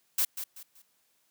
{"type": "noise with echo", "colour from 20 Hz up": "blue", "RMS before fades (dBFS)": -26, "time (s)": [0.18, 0.25], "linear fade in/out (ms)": 5, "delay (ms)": 190, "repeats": 3, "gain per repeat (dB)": -10, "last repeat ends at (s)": 0.82, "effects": ["white hiss -71 dBFS RMS until 1.3 s", "high-pass 100 Hz 12 dB/octave"]}